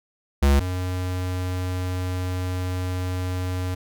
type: tone pair in turn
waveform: square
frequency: 69.9 / 91.33 Hz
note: C#2 / F#2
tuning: +15 / -22 cents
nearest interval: perfect fourth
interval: 463 cents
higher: second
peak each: -15 / -25 dBFS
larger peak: first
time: 0.42-0.6 / 0.6-3.75 s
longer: second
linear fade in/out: 10 ms
effects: none